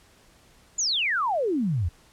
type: exponential sweep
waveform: sine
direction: down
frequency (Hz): 7220 to 76.2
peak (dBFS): -22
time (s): 0.78-1.89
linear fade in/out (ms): 10
effects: pink hiss -57 dBFS RMS until 2.12 s + low-pass 11000 Hz 12 dB/octave